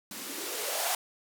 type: noise with band-pass filter sweep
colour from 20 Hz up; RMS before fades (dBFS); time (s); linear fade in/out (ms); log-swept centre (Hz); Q
violet; -34; 0.11-0.95; 2; 200 to 790; 4
effects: none